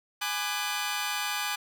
15% pulse chord, G# half-diminished seventh, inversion none, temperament just, 830.6 / 996.7 / 1196.1 / 1495.1 Hz, G#5 / B5 / D6 / F#6, 0 / +16 / +31 / +18 cents, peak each -27 / -32 / -28 / -30 dBFS, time 0.21-1.56 s, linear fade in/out 10 ms, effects none

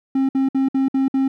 triangle tone bursts, 267.9 Hz, C4, 41 cents sharp, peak -13 dBFS, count 6, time 0.15-1.28 s, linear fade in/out 5 ms, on 140 ms, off 58 ms, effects none

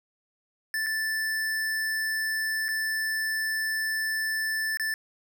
square tone with dropouts, 1760 Hz, A6, in tune, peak -27 dBFS, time 0.74-4.94 s, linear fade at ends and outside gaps 1 ms, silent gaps 0.863-0.867 / 2.683-2.688 / 4.772-4.797 s, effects none

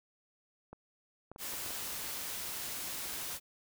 clicks, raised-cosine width 1 ms, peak -33 dBFS, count 6, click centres 0.73 / 1.316 / 1.361 / 1.537 / 1.662 / 1.706 s
white noise, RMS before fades -40 dBFS, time 1.38-3.4 s, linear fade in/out 50 ms
effects none

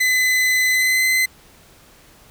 40% pulse tone with pitch glide, 2020 to 2045 Hz, B6 to C7, +39 to -40 cents, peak -14 dBFS, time 0-1.26 s, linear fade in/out 10 ms, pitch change +21 cents, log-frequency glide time 0.71-1.05 s, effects pink hiss -49 dBFS RMS until 2.3 s

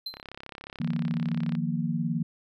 triangle tone with exponential decay, 4099 Hz, C8, 36 cents flat, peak -28 dBFS, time 0.06-0.22 s, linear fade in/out 5 ms, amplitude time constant 34 ms
click train, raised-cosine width 0.3 ms, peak -24 dBFS, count 49, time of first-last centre 0.14-1.552 s, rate 34 Hz
sine chord, Eb suspended second, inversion none, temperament equal, 155.56 / 174.61 / 233.1 Hz, Eb3 / F3 / Bb3, 0 / 0 / 0 cents, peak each -30 dBFS, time 0.8-2.23 s, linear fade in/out 5 ms
effects none

